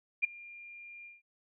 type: tone with ADSR envelope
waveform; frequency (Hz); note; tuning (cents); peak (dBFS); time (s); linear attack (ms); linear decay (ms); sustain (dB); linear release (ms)
sine; 2400; D7; +37; -22; 0.22-1.22; 22; 11; -24; 170
effects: none